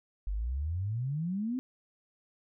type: exponential sweep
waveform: sine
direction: up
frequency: 46.25 to 264.4 Hz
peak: -30 dBFS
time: 0.27-1.59 s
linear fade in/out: 0 ms
effects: none